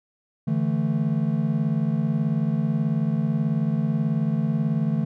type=chord; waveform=triangle; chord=D suspended second; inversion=none; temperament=just; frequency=146.83 / 165.19 / 220.2 Hz; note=D3 / E3 / A3; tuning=0 / +4 / +2 cents; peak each=-23 dBFS; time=0.47-5.05 s; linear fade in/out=10 ms; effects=none